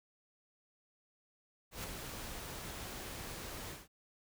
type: noise with ADSR envelope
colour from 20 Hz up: pink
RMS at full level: -40 dBFS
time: 1.71-3.88 s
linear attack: 130 ms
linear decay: 3 ms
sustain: -5 dB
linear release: 190 ms
effects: none